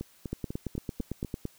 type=two click trains; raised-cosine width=3 ms; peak=-22 / -19 dBFS; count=6 / 11; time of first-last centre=0.01-1.248 / 0.33-1.454 s; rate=4.04 / 8.9 Hz; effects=white hiss -60 dBFS RMS until 1.58 s